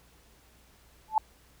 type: tone with exponential growth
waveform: sine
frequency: 871 Hz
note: A5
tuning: 18 cents flat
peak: -16 dBFS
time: 1.08-1.18 s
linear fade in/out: 2 ms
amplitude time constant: 20 ms
effects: added 60 Hz sine -61 dBFS peak until 1.6 s + pink hiss -61 dBFS RMS until 1.6 s